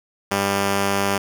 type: tone pair together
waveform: 5% pulse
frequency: 99.2 / 198.4 Hz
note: G2 / G3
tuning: +21 / +21 cents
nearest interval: octave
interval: 1200 cents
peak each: -12 dBFS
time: 0.31-1.18 s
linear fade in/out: 5 ms
effects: none